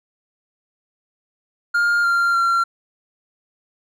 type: tone with pitch steps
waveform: triangle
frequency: 1410 / 1388 / 1371 Hz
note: F6 / F6 / F6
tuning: +16 / -11 / -32 cents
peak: -13 dBFS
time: 1.74-2.64 s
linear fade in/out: 10 ms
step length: 300 ms
effects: none